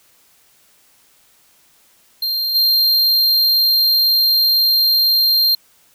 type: tone with level steps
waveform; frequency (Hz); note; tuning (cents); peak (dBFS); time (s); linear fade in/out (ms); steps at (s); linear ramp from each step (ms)
square; 4186; C8; 0; -18 / -12; 2.22-5.55; 5; 2.54; 20
effects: white hiss -54 dBFS RMS until 5.94 s